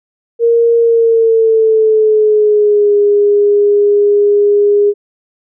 sine tone with pitch glide, 465.7 to 410.1 Hz, A#4 to G#4, -2 to -22 cents, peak -6 dBFS, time 0.39-4.94 s, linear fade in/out 50 ms, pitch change -220 cents, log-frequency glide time 0.77-2.95 s, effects none

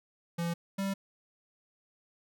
square tone pair in turn, 170 / 195.56 Hz, F3 / G3, -46 / -4 cents, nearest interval major second, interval 242 cents, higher second, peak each -31 / -31 dBFS, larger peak neither, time 0.38-0.54 / 0.78-0.94 s, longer neither, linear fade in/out 10 ms, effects none

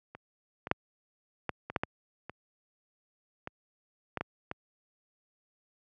clicks, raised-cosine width 0.5 ms, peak -29 / -22 / -9 / -15 / -22 / -12 / -14 / -25 / -22 / -17 / -17 / -20 dBFS, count 12, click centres 0.15 / 0.671 / 0.714 / 1.493 / 1.7 / 1.762 / 1.835 / 2.296 / 3.474 / 4.173 / 4.21 / 4.514 s, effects high-pass 80 Hz 12 dB/octave

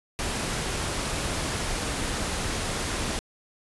pink noise, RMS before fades -29 dBFS, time 0.19-3.19 s, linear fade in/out 0 ms, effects resampled to 24000 Hz

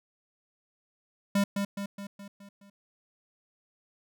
square tone with echo, 200 Hz, G3, 35 cents sharp, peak -23 dBFS, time 1.35-1.44 s, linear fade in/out 5 ms, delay 210 ms, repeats 6, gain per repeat -5 dB, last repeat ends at 2.7 s, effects none

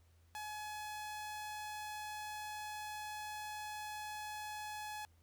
sawtooth tone, 847 Hz, G#5, 34 cents sharp, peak -39 dBFS, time 0.35-5.05 s, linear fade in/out 0 ms, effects added 83 Hz sine -65 dBFS peak until 5.22 s + pink hiss -75 dBFS RMS until 5.22 s

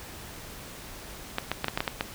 clicks, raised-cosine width 0.3 ms, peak -10 dBFS, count 8, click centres 1.384 / 1.516 / 1.644 / 1.683 / 1.775 / 1.805 / 1.878 / 2.009 s, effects pink hiss -43 dBFS RMS until 2.14 s

